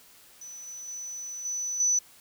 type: tone with level steps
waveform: sine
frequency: 5980 Hz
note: F#8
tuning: 17 cents sharp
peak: -40 / -38 / -35 / -29 / -21 dBFS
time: 0.41-1.99 s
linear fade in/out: 5 ms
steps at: 0.67 / 0.88 / 1.45 / 1.8 s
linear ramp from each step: 2 ms
effects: white hiss -55 dBFS RMS until 2.2 s